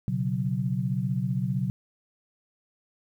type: chord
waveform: sine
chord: B suspended second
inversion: none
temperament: just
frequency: 123.47 / 138.9 / 185.21 Hz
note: B2 / C#3 / F#3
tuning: 0 / +4 / +2 cents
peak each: -29 dBFS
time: 0.08-1.7 s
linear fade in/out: 0 ms
effects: 10-bit